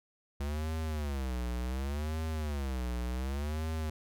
square tone with vibrato, 69.5 Hz, C#2, 5 cents sharp, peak -33 dBFS, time 0.4-3.9 s, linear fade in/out 5 ms, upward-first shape sine, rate 0.68 Hz, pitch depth 240 cents each way, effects none

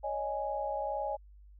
sine chord, C# suspended second, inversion none, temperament equal with one note detuned, 560.5 / 622.3 / 830.6 Hz, C#5 / D#5 / G#5, +19 / 0 / 0 cents, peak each -37 / -37 / -35 dBFS, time 0.03-1.17 s, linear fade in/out 20 ms, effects added 50 Hz sine -52 dBFS peak until 1.59 s

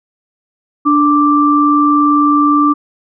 sine tone pair together, 293.7 / 1174.7 Hz, D4 / D6, 0 / 0 cents, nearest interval 2 octaves, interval 2400 cents, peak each -10 dBFS, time 0.85-2.74 s, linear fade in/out 20 ms, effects none

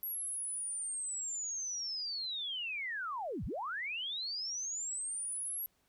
sine linear two-way sweep, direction down then up, 11640 to 32.56 to 11640 Hz, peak -36 dBFS, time 0.03-5.66 s, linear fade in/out 0 ms, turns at 3.45 s, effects pink hiss -74 dBFS RMS until 5.88 s

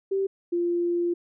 sine tone pair in turn, 389 / 346.6 Hz, G4 / F4, -13 / -13 cents, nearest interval major second, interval 200 cents, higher first, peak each -22 dBFS, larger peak neither, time 0.11-0.27 / 0.52-1.14 s, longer second, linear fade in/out 10 ms, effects none

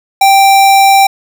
square tone, 784 Hz, G5, in tune, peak -4 dBFS, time 0.21-1.07 s, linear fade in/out 5 ms, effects none

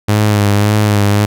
sawtooth tone with vibrato, 103.83 Hz, G#2, in tune, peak -5 dBFS, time 0.08-1.26 s, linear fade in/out 10 ms, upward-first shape sine, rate 1.8 Hz, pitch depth 38 cents each way, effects none

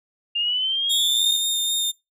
sine linear sweep, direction up, 2794 to 3729 Hz, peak -20 dBFS, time 0.35-1.37 s, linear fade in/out 10 ms
sawtooth tone with vibrato, 3651 Hz, A#7, 37 cents flat, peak -18 dBFS, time 0.89-1.92 s, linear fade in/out 20 ms, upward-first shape sine, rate 3.8 Hz, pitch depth 12 cents each way
effects noise-tail reverb RT60 0.2 s tail -22 dB re dry

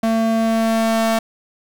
45% pulse ring-modulated tone, 224.9 Hz, A3, 38 cents sharp, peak -12 dBFS, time 0.03-1.19 s, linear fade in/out 5 ms, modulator 450 Hz, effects none

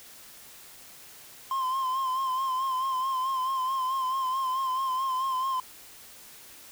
triangle tone with vibrato, 1046.5 Hz, C6, in tune, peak -24 dBFS, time 1.51-5.6 s, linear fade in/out 2 ms, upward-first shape sine, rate 4.6 Hz, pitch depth 46 cents each way, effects white hiss -49 dBFS RMS until 6.71 s

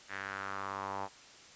sawtooth tone with band-pass filter sweep, 98 Hz, G2, in tune, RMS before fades -40 dBFS, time 0.08-1.09 s, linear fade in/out 50 ms, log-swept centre 1800 to 870 Hz, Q 3.3, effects white hiss -55 dBFS RMS until 1.55 s + resampled to 16000 Hz

